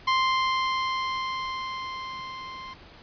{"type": "tone with level ramp", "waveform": "sawtooth", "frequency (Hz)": 1046.5, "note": "C6", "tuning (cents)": 0, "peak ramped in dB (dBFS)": [-16, -34], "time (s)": [0.07, 2.74], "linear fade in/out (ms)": 10, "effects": ["pink hiss -49 dBFS RMS until 3.02 s", "resampled to 11025 Hz"]}